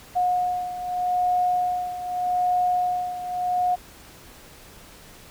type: beating tone pair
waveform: sine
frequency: 722 / 722.82 Hz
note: F#5 / F#5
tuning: -43 / -41 cents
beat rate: 0.82 Hz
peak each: -22 / -27 dBFS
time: 0.15-3.76 s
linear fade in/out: 20 ms
effects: pink hiss -47 dBFS RMS until 5.3 s